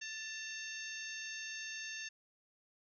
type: harmonic tone with a mistuned harmonic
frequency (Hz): 904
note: A5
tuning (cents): +47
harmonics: 2 / 3 / 4 / 5 / 6 / 7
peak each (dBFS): -46 / -47 / -52 / -54 / -52 / -49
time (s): 0.01-2.09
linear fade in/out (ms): 10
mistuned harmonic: 2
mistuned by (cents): -48
effects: none